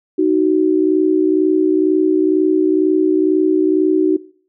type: tone pair together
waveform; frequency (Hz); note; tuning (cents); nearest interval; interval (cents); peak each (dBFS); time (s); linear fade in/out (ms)
sine; 311.9 / 374; D#4 / F#4; +4 / +19; minor third; 315; -14; 0.18-4.17; 10
effects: noise-tail reverb RT60 0.5 s tail -21 dB re dry

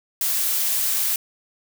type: noise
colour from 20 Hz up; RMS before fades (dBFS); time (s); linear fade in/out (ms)
blue; -22; 0.21-1.16; 2
effects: none

